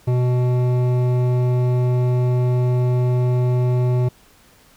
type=tone with hard clipping; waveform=triangle; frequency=124.4 Hz; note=B2; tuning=13 cents sharp; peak=-17 dBFS; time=0.07-4.09 s; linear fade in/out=10 ms; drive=16 dB; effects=pink hiss -52 dBFS RMS until 4.76 s